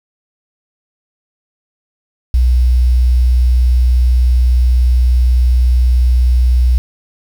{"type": "tone with quantisation", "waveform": "sine", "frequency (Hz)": 61.74, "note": "B1", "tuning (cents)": 0, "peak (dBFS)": -7, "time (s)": [2.34, 6.78], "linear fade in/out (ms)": 0, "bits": 6, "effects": []}